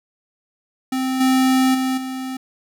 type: tone with level steps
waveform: square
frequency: 260.6 Hz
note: C4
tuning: 7 cents flat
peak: -20 / -14 / -19 / -26 dBFS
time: 0.92-2.37 s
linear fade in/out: 5 ms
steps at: 1.2 / 1.74 / 1.97 s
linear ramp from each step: 10 ms
effects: none